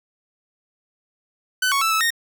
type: tone with pitch steps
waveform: sawtooth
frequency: 1508 / 1110 / 1321 / 1305 / 1851 Hz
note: F#6 / C#6 / E6 / E6 / A#6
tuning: +32 / +2 / +3 / -18 / -13 cents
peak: -14 dBFS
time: 1.62-2.105 s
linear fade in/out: 5 ms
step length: 97 ms
effects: none